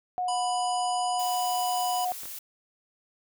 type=tone; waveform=sine; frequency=727 Hz; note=F#5; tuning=31 cents flat; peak=-26 dBFS; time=0.18-2.12 s; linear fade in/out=0 ms
type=harmonic tone; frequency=987.8 Hz; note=B5; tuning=in tune; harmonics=1 / 3 / 5 / 7 / 9 / 10; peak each=-33 / -38 / -40 / -41 / -43 / -43 dBFS; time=0.28-2.05 s; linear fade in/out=5 ms
type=noise; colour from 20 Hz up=blue; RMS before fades=-39 dBFS; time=1.19-2.39 s; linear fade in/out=5 ms
type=clicks; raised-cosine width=0.5 ms; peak=-30 dBFS; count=2; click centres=2.234 / 2.256 s
effects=none

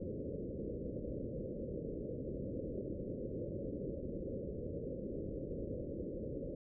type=low-pass noise; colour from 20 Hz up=white; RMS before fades=-42 dBFS; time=0-6.55 s; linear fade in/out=5 ms; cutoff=560 Hz; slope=96 dB/octave; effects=none

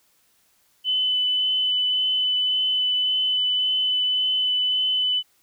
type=tone with vibrato; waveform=sine; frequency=3011 Hz; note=F#7; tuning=30 cents sharp; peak=-19 dBFS; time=0.84-5.23 s; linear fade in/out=50 ms; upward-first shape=sine; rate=1.8 Hz; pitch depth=9 cents each way; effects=white hiss -63 dBFS RMS until 5.42 s

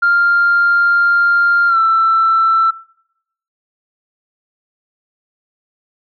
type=tone with pitch glide; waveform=sine; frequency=1396.9 to 1333.8 Hz; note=F6 to E6; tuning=0 to +20 cents; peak=-8 dBFS; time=0.02-2.71 s; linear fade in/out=10 ms; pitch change=-80 cents; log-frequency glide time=1.68-1.78 s; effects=noise-tail reverb RT60 0.8 s tail -23 dB re dry + tanh soft clip ceiling -5 dBFS

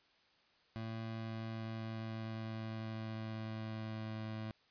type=tone with pitch glide; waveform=25% pulse; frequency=112.3 to 109.61 Hz; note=A2 to A2; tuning=+36 to -6 cents; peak=-37 dBFS; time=0.76-4.51 s; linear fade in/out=0 ms; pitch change=-42 cents; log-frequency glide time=1.24-4.25 s; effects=white hiss -70 dBFS RMS until 4.7 s + resampled to 11025 Hz

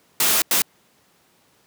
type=noise bursts at uneven times; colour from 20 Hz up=white; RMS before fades=-18 dBFS; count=2; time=0.2-0.42 / 0.51-0.62 s; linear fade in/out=2 ms; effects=pink hiss -59 dBFS RMS until 1.66 s + high-pass 150 Hz 12 dB/octave

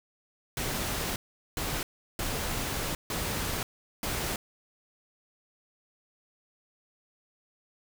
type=noise bursts at uneven times; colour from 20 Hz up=pink; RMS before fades=-32 dBFS; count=5; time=0.57-1.16 / 1.57-1.83 / 2.19-2.95 / 3.1-3.63 / 4.03-4.36 s; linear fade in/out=2 ms; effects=none

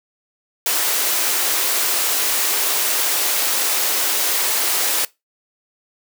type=high-pass noise; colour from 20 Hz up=white; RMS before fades=-19 dBFS; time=0.66-5.05 s; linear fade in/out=2 ms; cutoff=320 Hz; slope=24 dB/octave; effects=noise-tail reverb RT60 0.2 s tail -21 dB re dry

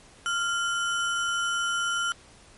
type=tone with sample-and-hold; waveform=sine; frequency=1389 Hz; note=F6; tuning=10 cents flat; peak=-24 dBFS; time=0.26-2.12 s; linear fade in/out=0 ms; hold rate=4410 Hz; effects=pink hiss -53 dBFS RMS until 2.57 s + MP3 48 kbps

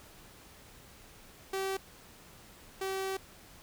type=tone pair in turn; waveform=sawtooth; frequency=385.5 / 384 Hz; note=G4 / G4; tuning=-29 / -36 cents; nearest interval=unison; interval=7 cents; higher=first; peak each=-28 / -29 dBFS; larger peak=first; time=1.53-1.77 / 2.81-3.17 s; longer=second; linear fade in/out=5 ms; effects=pink hiss -55 dBFS RMS until 3.62 s

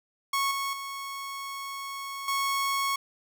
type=tone with level steps; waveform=sawtooth; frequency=1102 Hz; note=C#6; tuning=11 cents flat; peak=-21 / -25 / -31 / -22 dBFS; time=0.33-2.96 s; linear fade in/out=5 ms; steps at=0.51 / 0.73 / 2.28 s; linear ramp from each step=2 ms; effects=none

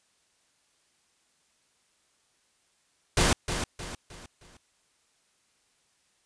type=noise with echo; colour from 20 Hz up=pink; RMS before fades=-22 dBFS; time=3.17-3.33 s; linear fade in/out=2 ms; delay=310 ms; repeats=4; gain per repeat=-8 dB; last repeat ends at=4.57 s; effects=white hiss -69 dBFS RMS until 6.25 s + resampled to 22050 Hz

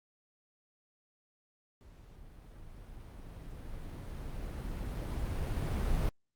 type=noise with level ramp; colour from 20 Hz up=brown; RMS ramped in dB=-55 to -30 dBFS; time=1.81-6.09 s; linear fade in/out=0 ms; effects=Opus 48 kbps

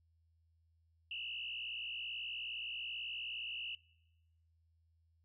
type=tone with frequency modulation; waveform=sine; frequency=2794 Hz; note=F7; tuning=in tune; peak=-40 dBFS; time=1.11-3.75 s; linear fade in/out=2 ms; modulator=58.8 Hz; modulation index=2.6; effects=noise-tail reverb RT60 1.0 s tail -23 dB re dry + added 82 Hz sine -70 dBFS peak until 5.24 s

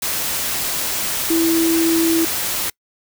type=tone in noise; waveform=sine; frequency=329.6 Hz; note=E4; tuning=in tune; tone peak=-14 dBFS; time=1.3-2.25 s; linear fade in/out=5 ms; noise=white; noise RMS=-22 dBFS; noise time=0.02-2.7 s; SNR=+5 dB; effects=noise-tail reverb RT60 0.1 s tail -26 dB re dry

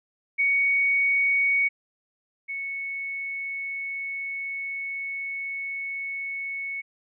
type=tone pair in turn; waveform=sine; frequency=2233 / 2211 Hz; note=C#7 / C#7; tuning=+12 / -5 cents; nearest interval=unison; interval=17 cents; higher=first; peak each=-19 / -29 dBFS; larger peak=first; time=0.38-1.69 / 2.48-6.82 s; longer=second; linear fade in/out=20 ms; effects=none

